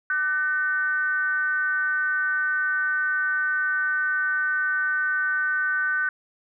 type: tone with frequency modulation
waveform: sine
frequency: 1512 Hz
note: F#6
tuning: 37 cents sharp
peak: -21 dBFS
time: 0.1-6.09 s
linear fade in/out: 2 ms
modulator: 322 Hz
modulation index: 0.47
effects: none